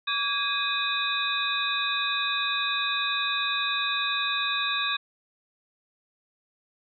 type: tone cluster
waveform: sine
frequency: 1143 / 1642 / 2503 / 3605 / 3873 Hz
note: D6 / G#6 / D#7 / A7 / B7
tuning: -47 / -20 / +10 / +41 / -35 cents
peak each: -31 dBFS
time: 0.07-4.97 s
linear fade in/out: 10 ms
effects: none